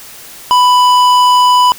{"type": "tone with tanh clipping", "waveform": "sine", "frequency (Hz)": 993, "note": "B5", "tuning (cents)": 9, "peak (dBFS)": -7, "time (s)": [0.51, 1.72], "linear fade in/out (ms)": 0, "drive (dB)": 14, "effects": ["white hiss -33 dBFS RMS until 1.78 s"]}